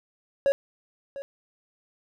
triangle tone with echo, 554.4 Hz, C#5, in tune, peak -16 dBFS, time 0.46-0.52 s, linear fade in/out 0 ms, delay 700 ms, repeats 1, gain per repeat -15 dB, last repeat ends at 1.22 s, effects none

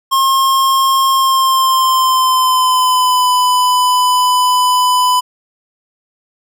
square tone with pitch glide, 1072 to 1000.2 Hz, C6 to B5, +42 to +22 cents, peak -10 dBFS, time 0.11-5.21 s, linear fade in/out 20 ms, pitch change -120 cents, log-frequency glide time 1.1-3.3 s, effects none

